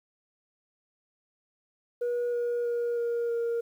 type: tone with pitch steps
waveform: sine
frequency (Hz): 482.6 / 478.7 / 474.9 / 471 / 467.2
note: B4 / A#4 / A#4 / A#4 / A#4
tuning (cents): -40 / +46 / +32 / +18 / +4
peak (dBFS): -24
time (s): 2.01-3.61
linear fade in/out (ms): 10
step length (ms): 320
effects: tanh soft clip ceiling -25 dBFS + 10-bit